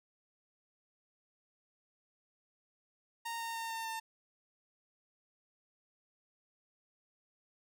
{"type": "tone with pitch steps", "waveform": "sawtooth", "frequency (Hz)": [925, 918.6, 912.3, 906, 899.7], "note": ["A#5", "A#5", "A#5", "A#5", "A5"], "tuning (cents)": [-14, -26, -38, -50, 38], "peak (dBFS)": -34, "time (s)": [3.25, 4], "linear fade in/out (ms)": 10, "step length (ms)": 150, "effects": []}